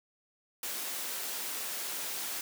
white high-pass noise, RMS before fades -37 dBFS, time 0.63-2.41 s, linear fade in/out 2 ms, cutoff 270 Hz, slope 12 dB/octave, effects none

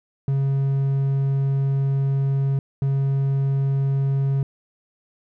triangle tone pair in turn, 137 / 137 Hz, C#3 / C#3, -20 / -20 cents, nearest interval unison, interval 0 cents, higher neither, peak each -16 dBFS, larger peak neither, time 0.28-2.59 / 2.82-4.43 s, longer first, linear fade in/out 2 ms, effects none

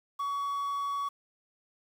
triangle tone with quantisation, 1128 Hz, C#6, 30 cents sharp, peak -28 dBFS, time 0.19-1.09 s, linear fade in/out 10 ms, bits 9, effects none

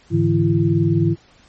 sine tone cluster, 106 / 145.8 / 165.3 / 337.2 Hz, G#2 / D3 / E3 / E4, +36 / -12 / +5 / +39 cents, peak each -19 dBFS, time 0.1-1.16 s, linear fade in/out 50 ms, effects pink hiss -52 dBFS RMS until 1.48 s + MP3 32 kbps

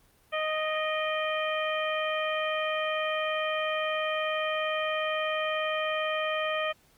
harmonic tone with a mistuned harmonic, 622.3 Hz, D#5, in tune, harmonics 1 / 2 / 3 / 4 / 5, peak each -30 / -33 / -35 / -36 / -37 dBFS, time 0.32-6.73 s, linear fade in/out 20 ms, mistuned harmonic 4, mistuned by -40 cents, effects pink hiss -63 dBFS RMS until 6.97 s + Opus 32 kbps

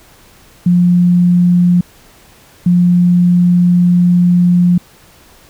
sine tone pair in turn, 176.7 / 176.7 Hz, F3 / F3, +21 / +21 cents, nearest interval unison, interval 0 cents, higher neither, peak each -6 dBFS, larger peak neither, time 0.66-1.81 / 2.66-4.78 s, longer second, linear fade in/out 5 ms, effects pink hiss -44 dBFS RMS until 5.49 s

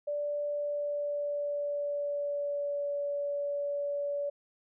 sine tone with pitch glide, 584 to 573 Hz, D5 to D5, -10 to -43 cents, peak -30 dBFS, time 0.07-4.3 s, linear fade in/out 10 ms, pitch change -33 cents, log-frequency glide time 0.45-2.92 s, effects none

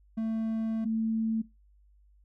triangle / sine tone pair in turn, 222.8 / 222.8 Hz, A3 / A3, +22 / +22 cents, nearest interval unison, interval 0 cents, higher neither, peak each -26 dBFS, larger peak neither, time 0.17-0.85 / 0.85-1.42 s, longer first, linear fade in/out 10 ms, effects noise-tail reverb RT60 0.2 s tail -19 dB re dry + added 50 Hz sine -58 dBFS peak until 2.24 s

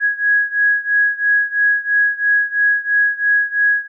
sine beating tone pair, 1661.2 / 1664.2 Hz, G#6 / G#6, 0 / +3 cents, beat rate 3 Hz, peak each -15 / -17 dBFS, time 0-3.88 s, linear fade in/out 50 ms, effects none

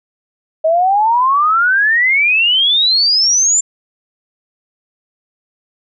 sine exponential sweep, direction up, 625 to 7310 Hz, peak -9 dBFS, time 0.64-3.61 s, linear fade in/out 10 ms, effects none

